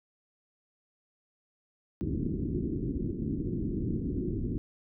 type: low-pass noise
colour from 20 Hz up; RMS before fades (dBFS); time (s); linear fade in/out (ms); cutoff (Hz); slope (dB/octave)
white; -32; 2.01-4.58; 0; 350; 48
effects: none